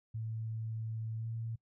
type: tone with pitch glide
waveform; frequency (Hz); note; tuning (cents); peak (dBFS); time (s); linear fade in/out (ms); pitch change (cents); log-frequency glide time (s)
sine; 111.5 to 113.71; A2 to A#2; +23 to -43; -36; 0.14-1.56; 10; +34; 1.17-1.27
effects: noise-tail reverb RT60 0.1 s tail -25 dB re dry